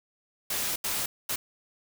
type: noise bursts at uneven times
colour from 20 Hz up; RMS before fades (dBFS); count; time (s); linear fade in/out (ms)
white; -30; 3; 0.5-0.76 / 0.84-1.06 / 1.29-1.36; 5
effects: none